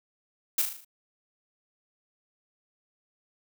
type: noise with echo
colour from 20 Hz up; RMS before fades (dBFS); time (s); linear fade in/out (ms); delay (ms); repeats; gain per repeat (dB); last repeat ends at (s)
blue; -24; 0.58-0.62; 5; 38; 6; -5; 0.848
effects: none